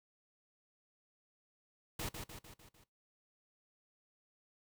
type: noise with echo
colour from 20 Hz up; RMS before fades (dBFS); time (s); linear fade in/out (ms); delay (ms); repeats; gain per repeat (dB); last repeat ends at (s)
pink; -40; 1.99-2.09; 5; 150; 5; -5; 2.84
effects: noise-tail reverb RT60 0.2 s tail -19 dB re dry